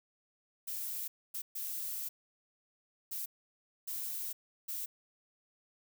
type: noise bursts at uneven times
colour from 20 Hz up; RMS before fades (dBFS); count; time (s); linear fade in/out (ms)
violet; -39; 6; 0.67-1.08 / 1.34-1.42 / 1.55-2.09 / 3.11-3.26 / 3.87-4.33 / 4.68-4.86; 10
effects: none